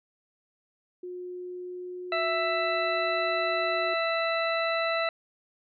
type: tone with pitch glide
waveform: sine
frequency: 360 to 363.1 Hz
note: F#4 to F#4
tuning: -47 to -33 cents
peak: -35 dBFS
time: 1.03-3.94 s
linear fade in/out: 5 ms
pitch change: +14 cents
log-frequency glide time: 1.35-3.16 s
type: harmonic tone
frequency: 662 Hz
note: E5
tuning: 7 cents sharp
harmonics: 1 / 2 / 3 / 4 / 6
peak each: -28 / -31 / -33 / -34 / -36 dBFS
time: 2.12-5.09 s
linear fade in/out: 2 ms
effects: none